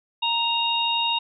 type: harmonic tone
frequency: 932.3 Hz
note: A#5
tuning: in tune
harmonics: 1 / 3 / 4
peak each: -25 / -25 / -25 dBFS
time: 0.22-1.19 s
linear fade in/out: 10 ms
effects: none